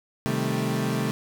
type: chord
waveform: 30% pulse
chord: A half-diminished seventh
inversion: first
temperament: equal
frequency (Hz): 130.81 / 155.56 / 196 / 220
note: C3 / Eb3 / G3 / A3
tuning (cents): 0 / 0 / 0 / 0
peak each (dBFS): -26 / -28 / -29 / -26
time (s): 0.26-1.11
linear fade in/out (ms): 0
effects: none